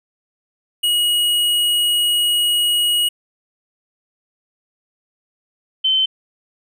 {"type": "tone pair in turn", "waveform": ["square", "sine"], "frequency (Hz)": [2900, 3078], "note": ["F#7", "G7"], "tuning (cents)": [-35, -32], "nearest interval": "minor second", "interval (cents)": 103, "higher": "second", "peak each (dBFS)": [-15, -13], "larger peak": "second", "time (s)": [[0.83, 3.09], [5.84, 6.06]], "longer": "first", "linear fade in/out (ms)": 10, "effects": []}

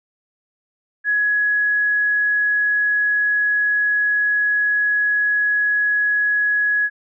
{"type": "tone", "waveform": "sine", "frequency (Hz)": 1678, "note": "G#6", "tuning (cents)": 17, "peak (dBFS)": -15, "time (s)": [1.04, 6.9], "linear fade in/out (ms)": 50, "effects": []}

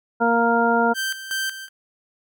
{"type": "harmonic tone", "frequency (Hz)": 233.1, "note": "A#3", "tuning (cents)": 0, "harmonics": [1, 2, 3, 4, 6], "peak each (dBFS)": [-22, -22, -22, -22, -22], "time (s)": [0.2, 0.94], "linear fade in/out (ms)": 20}
{"type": "tone with tremolo", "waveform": "sawtooth", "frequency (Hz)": 1562, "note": "G6", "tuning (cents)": -7, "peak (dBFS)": -19, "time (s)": [0.94, 1.69], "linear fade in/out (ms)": 50, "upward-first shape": "square", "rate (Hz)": 2.7, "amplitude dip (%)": 70}
{"effects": []}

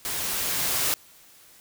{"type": "noise with level ramp", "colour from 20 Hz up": "white", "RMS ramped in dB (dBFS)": [-30, -24], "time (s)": [0.05, 0.94], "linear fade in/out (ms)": 0, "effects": ["white hiss -53 dBFS RMS until 1.6 s"]}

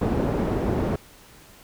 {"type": "low-pass noise", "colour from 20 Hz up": "white", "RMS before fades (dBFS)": -24, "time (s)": [0.01, 0.96], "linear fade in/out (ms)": 5, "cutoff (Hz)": 410, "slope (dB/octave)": 12, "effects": ["pink hiss -50 dBFS RMS until 1.63 s"]}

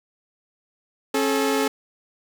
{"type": "tone pair together", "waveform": "sawtooth", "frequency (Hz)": [271.8, 431.7], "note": ["C#4", "A4"], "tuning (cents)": [-34, -33], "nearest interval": "minor sixth", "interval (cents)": 801, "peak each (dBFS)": [-19, -18], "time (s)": [1.14, 1.68], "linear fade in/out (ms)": 5, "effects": []}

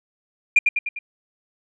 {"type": "tone with echo", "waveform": "sine", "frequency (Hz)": 2407, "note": "D7", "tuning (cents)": 42, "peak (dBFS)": -8, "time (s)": [0.56, 0.59], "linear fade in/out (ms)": 5, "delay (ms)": 100, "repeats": 4, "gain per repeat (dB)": -5, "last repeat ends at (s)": 0.99, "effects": ["tanh soft clip ceiling -6 dBFS"]}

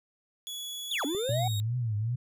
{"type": "tone with pitch glide", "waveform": "sawtooth", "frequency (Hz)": [3387, 3758], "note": ["G#7", "A#7"], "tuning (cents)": [33, 13], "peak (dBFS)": -33, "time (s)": [0.47, 1.6], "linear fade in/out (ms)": 0, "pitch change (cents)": 180, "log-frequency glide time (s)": [1.03, 1.36]}
{"type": "linear two-way sweep", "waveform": "triangle", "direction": "down then up", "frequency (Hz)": [3779, 261.6, 768], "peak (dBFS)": -27, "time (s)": [0.91, 1.48], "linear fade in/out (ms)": 5, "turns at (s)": 1.05}
{"type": "clicks", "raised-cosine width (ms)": 2, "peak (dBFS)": -28, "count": 2, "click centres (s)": [1.149, 1.293]}
{"type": "tone with vibrato", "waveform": "sine", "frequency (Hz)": 113.9, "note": "A#2", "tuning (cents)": -40, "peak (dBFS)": -27, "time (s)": [1.29, 2.16], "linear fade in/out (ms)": 10, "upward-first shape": "triangle", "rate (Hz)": 2.6, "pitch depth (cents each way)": 190}
{"effects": []}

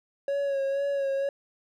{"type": "tone with vibrato", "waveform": "triangle", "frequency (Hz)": 554, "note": "C#5", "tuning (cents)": -1, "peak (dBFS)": -23, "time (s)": [0.28, 1.29], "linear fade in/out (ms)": 2, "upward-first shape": "sine", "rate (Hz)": 2.1, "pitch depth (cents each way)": 32, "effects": []}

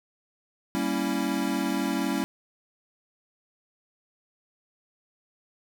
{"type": "chord", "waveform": "square", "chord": "G diminished seventh", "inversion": "none", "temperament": "equal", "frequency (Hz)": [196, 233.1, 277.2, 329.6], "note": ["G3", "Bb3", "Db4", "Fb4"], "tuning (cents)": [0, 0, 0, 0], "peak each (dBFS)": [-32, -33, -30, -32], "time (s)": [0.75, 2.24], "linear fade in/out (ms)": 0, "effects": []}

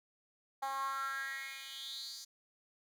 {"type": "tone with high-pass filter sweep", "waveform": "10% pulse", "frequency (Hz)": 270.9, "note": "C#4", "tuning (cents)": -40, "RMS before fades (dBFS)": -41, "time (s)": [0.62, 2.25], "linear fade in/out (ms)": 10, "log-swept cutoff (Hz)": [840, 5400], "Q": 6.1, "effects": []}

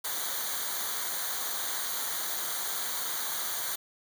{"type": "noise with comb filter", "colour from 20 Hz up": "white", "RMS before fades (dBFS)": -33, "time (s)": [0.04, 3.76], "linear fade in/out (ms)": 10, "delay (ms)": 0.38, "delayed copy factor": -0.8, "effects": []}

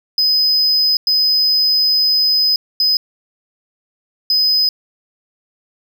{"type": "tone bursts at uneven times", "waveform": "triangle", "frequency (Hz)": 5030, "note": "D#8", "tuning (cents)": 18, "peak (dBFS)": -10, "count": 4, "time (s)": [[0.18, 0.97], [1.07, 2.56], [2.8, 2.97], [4.3, 4.69]], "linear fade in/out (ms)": 2, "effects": []}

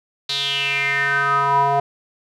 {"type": "tone with band-pass filter sweep", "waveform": "square", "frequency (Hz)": 140.2, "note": "C#3", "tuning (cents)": 20, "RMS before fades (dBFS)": -19, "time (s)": [0.29, 1.8], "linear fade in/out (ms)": 5, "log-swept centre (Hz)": [4000, 770], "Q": 6.6, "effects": []}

